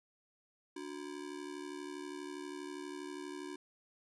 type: ring-modulated tone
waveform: square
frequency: 328.5 Hz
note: E4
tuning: 6 cents flat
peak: -40 dBFS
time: 0.76-3.56 s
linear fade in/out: 5 ms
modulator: 36.2 Hz
effects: resampled to 24000 Hz